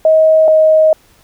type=tone pair in turn; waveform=sine; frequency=633 / 628.3 Hz; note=D#5 / D#5; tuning=+30 / +17 cents; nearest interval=unison; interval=13 cents; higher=first; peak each=-5 dBFS; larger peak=neither; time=0.05-0.48 / 0.48-0.93 s; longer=second; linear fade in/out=2 ms; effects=pink hiss -49 dBFS RMS until 1.23 s